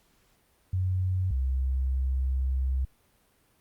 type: tone pair in turn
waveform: sine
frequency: 92.5 / 65.41 Hz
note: F#2 / C2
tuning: 0 / 0 cents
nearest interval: tritone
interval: 600 cents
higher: first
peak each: -24 dBFS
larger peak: neither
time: 0.73-1.31 / 1.31-2.85 s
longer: second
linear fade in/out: 5 ms
effects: pink hiss -66 dBFS RMS until 3.6 s + Opus 48 kbps